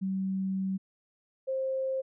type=tone pair in turn; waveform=sine; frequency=191.1 / 528.8 Hz; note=G3 / C5; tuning=-44 / +18 cents; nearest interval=octave + tritone; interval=1762 cents; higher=second; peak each=-28 dBFS; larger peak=neither; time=0.01-0.78 / 1.47-2.02 s; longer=first; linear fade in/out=20 ms; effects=none